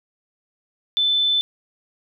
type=tone; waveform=sine; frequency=3520 Hz; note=A7; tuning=in tune; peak=-16 dBFS; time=0.97-1.41 s; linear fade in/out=0 ms; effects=none